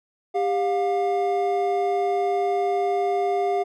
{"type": "tone pair together", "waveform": "triangle", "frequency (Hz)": [397.6, 710], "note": ["G4", "F5"], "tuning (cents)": [25, 28], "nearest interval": "minor seventh", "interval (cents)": 1003, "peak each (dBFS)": -21, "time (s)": [0.34, 3.64], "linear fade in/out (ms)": 20, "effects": []}